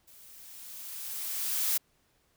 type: noise with level ramp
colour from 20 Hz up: blue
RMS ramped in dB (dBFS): -55 to -27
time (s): 0.07-1.78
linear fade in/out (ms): 10
effects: pink hiss -70 dBFS RMS until 2.36 s